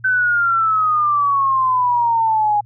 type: exponential sweep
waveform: sine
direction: down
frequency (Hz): 1532 to 822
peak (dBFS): -13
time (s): 0.04-2.61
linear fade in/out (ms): 10
effects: added 116 Hz sine -41 dBFS peak until 2.65 s